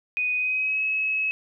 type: tone with pitch glide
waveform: sine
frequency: 2489 to 2572 Hz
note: D#7 to E7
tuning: 0 to -43 cents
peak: -22 dBFS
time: 0.17-1.31 s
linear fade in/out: 0 ms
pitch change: +57 cents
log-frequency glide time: 0.35-0.83 s
effects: none